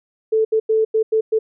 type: tone bursts at uneven times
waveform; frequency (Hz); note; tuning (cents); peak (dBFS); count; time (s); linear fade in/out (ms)
sine; 440; A4; 0; -13; 6; 0.32-0.45 / 0.52-0.6 / 0.69-0.85 / 0.94-1.03 / 1.12-1.21 / 1.32-1.39; 10
effects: none

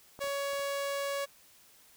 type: clicks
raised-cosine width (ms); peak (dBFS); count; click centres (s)
1; -32 / -35 / -39 / -39 / -40; 5; 0.191 / 0.241 / 0.273 / 0.533 / 0.594
type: tone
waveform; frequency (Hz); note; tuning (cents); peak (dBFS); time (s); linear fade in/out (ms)
sawtooth; 560; C#5; +18; -28; 0.2-1.26; 20
effects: white hiss -60 dBFS RMS until 1.96 s

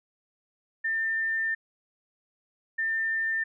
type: tone pair in turn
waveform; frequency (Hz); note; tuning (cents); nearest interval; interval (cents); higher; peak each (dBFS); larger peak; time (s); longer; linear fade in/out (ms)
sine; 1797 / 1797; A6 / A6; +36 / +36; unison; 0; neither; -25 / -25; neither; 0.84-1.55 / 2.78-3.44; first; 10
effects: none

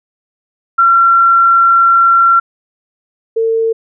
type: tone pair in turn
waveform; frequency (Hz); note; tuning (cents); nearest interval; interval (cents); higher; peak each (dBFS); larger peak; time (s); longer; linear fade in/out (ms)
sine; 1364 / 451.3; F6 / A4; -41 / +44; octave + perfect fifth; 1915; first; -5 / -10; first; 0.78-2.4 / 3.36-3.73; first; 10
effects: none

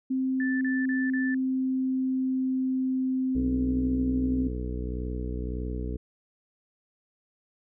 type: tone with pitch glide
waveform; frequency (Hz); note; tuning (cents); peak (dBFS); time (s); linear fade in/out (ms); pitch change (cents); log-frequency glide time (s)
sine; 261.6 to 259.8; C4 to C4; 0 to -12; -24; 0.1-4.48; 10; -12; 0.58-3.13
type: tone bursts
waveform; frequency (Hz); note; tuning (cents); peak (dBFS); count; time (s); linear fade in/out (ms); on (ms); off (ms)
sine; 1760; A6; 0; -31; 4; 0.4-1.345; 2; 210; 35
type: harmonic tone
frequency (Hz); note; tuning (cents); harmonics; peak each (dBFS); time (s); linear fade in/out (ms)
61.74; B1; 0; 1 / 2 / 3 / 4 / 5 / 6 / 7 / 8; -31 / -39 / -40 / -40 / -40 / -48 / -40 / -49; 3.35-5.97; 5
effects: none

